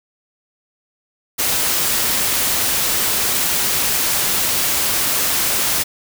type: noise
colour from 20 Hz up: white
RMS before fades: -18 dBFS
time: 1.38-5.84 s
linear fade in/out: 20 ms
effects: none